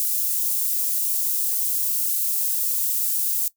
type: high-pass noise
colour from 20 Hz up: white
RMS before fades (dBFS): -23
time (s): 0-3.48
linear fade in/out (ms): 0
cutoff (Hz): 10000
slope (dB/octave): 12
effects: noise-tail reverb RT60 0.1 s tail -19 dB re dry